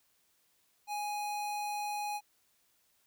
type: tone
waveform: square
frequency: 830.6 Hz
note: G#5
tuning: in tune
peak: -35 dBFS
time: 0.87-2.21 s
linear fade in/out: 50 ms
effects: white hiss -72 dBFS RMS until 3.06 s